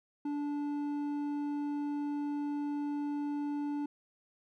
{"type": "tone with hard clipping", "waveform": "sine", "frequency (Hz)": 290.7, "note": "D4", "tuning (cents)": -18, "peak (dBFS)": -34, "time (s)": [0.25, 3.86], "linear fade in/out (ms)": 5, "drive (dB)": 6, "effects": []}